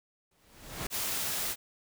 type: noise with exponential growth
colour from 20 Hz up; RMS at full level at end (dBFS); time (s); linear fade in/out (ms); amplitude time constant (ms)
pink; -33; 0.31-0.87; 5; 120
type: noise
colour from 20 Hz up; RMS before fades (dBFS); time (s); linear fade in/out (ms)
white; -33; 0.9-1.56; 50
effects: none